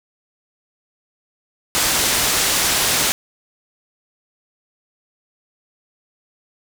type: low-pass noise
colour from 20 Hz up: white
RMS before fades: -18 dBFS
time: 1.75-3.12 s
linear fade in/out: 0 ms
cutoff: 9500 Hz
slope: 12 dB/octave
effects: none